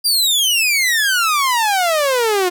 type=exponential sweep; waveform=sawtooth; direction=down; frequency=4856 to 349.2 Hz; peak=-10 dBFS; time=0.04-2.5 s; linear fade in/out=20 ms; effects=none